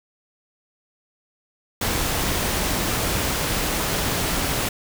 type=noise with amplitude modulation; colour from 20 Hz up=pink; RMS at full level=-22 dBFS; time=1.81-4.69 s; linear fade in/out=5 ms; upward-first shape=sine; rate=216 Hz; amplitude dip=30%; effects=none